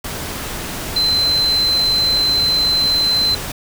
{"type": "tone in noise", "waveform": "sine", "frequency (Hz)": 4074, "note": "C8", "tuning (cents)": -47, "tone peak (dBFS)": -13, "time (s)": [0.96, 3.35], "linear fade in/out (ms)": 5, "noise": "pink", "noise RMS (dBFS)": -26, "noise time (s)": [0.04, 3.52], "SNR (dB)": 10, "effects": []}